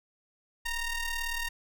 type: ring-modulated tone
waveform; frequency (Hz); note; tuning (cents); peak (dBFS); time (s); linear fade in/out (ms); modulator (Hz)
sawtooth; 931; A#5; -2; -24; 0.65-1.49; 10; 912
effects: none